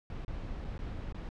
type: noise with dropouts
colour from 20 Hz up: brown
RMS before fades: -39 dBFS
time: 0.1-1.29 s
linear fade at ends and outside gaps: 1 ms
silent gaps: 0.248-0.28 / 0.644-0.648 / 0.779-0.79 / 1.125-1.145 s
effects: low-pass 4000 Hz 12 dB/octave